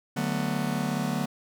45% pulse chord, B minor seventh, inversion first, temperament just, 148.16 / 185.21 / 222.2 / 246.9 Hz, D3 / F#3 / A3 / B3, +16 / +2 / +17 / 0 cents, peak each -32 dBFS, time 0.16-1.26 s, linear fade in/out 10 ms, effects none

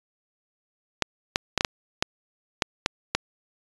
clicks, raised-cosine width 0.2 ms, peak -3 dBFS, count 9, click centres 1.023 / 1.359 / 1.577 / 1.609 / 1.648 / 2.025 / 2.622 / 2.861 / 3.15 s, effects resampled to 22050 Hz

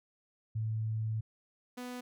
sine / sawtooth tone pair in turn, 110.1 / 248 Hz, A2 / B3, +2 / +7 cents, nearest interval octave + major second, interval 1405 cents, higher second, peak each -31 / -36 dBFS, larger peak first, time 0.55-1.21 / 1.77-2.01 s, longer first, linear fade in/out 10 ms, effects none

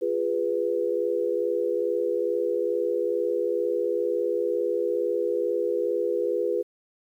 sine chord, F diminished, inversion none, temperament equal with one note detuned, 349.2 / 411.5 / 493.9 Hz, F4 / Ab4 / Cb5, 0 / -16 / 0 cents, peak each -29 / -27 / -26 dBFS, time 0.01-6.63 s, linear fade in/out 20 ms, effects 10-bit

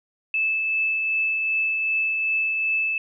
sine tone with tremolo, 2622 Hz, E7, 10 cents flat, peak -19 dBFS, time 0.34-2.98 s, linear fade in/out 2 ms, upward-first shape triangle, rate 2.6 Hz, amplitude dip 30%, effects none

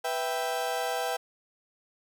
35% pulse chord, E minor, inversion second, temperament equal, 493.9 / 659.3 / 784 Hz, B4 / E5 / G5, 0 / 0 / 0 cents, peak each -32 / -32 / -30 dBFS, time 0.04-1.17 s, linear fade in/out 10 ms, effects none

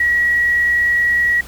sine tone with frequency modulation, 1918 Hz, A#6, 49 cents sharp, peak -12 dBFS, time 0-1.41 s, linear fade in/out 5 ms, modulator 29.7 Hz, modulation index 0.46, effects added 60 Hz sine -36 dBFS peak until 1.47 s + pink hiss -38 dBFS RMS until 1.47 s

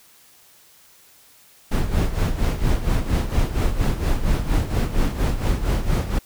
brown noise with tremolo, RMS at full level -17 dBFS, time 1.71-6.19 s, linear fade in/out 10 ms, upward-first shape sine, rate 4.3 Hz, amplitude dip 70%, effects white hiss -52 dBFS RMS until 6.25 s

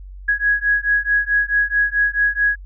sine beating tone pair, 1661.2 / 1665.8 Hz, G#6 / G#6, 0 / +5 cents, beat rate 4.6 Hz, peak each -18 / -18 dBFS, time 0.28-2.56 s, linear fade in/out 10 ms, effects added 47 Hz sine -33 dBFS peak until 2.65 s

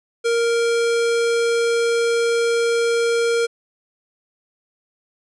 square tone, 466.2 Hz, A#4, in tune, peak -17 dBFS, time 0.24-3.47 s, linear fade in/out 20 ms, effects resampled to 22050 Hz

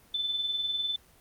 sine tone with tremolo, 3520 Hz, A7, in tune, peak -26 dBFS, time 0.14-0.96 s, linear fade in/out 5 ms, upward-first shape sine, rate 20 Hz, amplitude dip 50%, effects pink hiss -59 dBFS RMS until 1.2 s + Opus 24 kbps

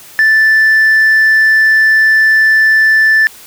sine tone, 1760 Hz, A6, in tune, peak -3 dBFS, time 0.19-3.27 s, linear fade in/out 0 ms, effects tanh soft clip ceiling -4 dBFS + white hiss -36 dBFS RMS until 3.46 s

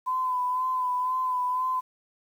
sine tone with vibrato, 1011 Hz, B5, 40 cents sharp, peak -24 dBFS, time 0.06-1.81 s, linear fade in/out 20 ms, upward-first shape sine, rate 2 Hz, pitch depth 29 cents each way, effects 9-bit

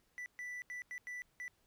triangle tone bursts at uneven times, 1975.5 Hz, B6, in tune, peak -40 dBFS, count 6, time 0.18-0.26 / 0.39-0.62 / 0.7-0.82 / 0.91-0.98 / 1.07-1.22 / 1.4-1.48 s, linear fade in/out 0 ms, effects pink hiss -75 dBFS RMS until 1.66 s

